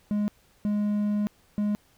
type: tone bursts at uneven times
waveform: triangle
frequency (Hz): 207.7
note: G#3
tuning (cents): 0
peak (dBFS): -21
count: 3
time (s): 0.11-0.28 / 0.65-1.27 / 1.58-1.75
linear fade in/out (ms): 0
effects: pink hiss -62 dBFS RMS until 1.97 s